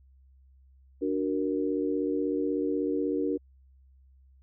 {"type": "chord", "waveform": "sine", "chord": "D augmented", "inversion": "none", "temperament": "equal", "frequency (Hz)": [293.7, 370, 466.2], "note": ["D4", "F#4", "A#4"], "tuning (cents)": [0, 0, 0], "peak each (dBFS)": [-29, -31, -31], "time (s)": [1.01, 3.38], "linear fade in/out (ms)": 20, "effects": ["added 66 Hz sine -55 dBFS peak until 4.42 s"]}